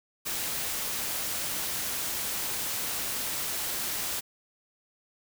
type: noise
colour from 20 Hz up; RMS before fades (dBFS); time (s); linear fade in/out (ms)
white; -32; 0.25-4.21; 20
effects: none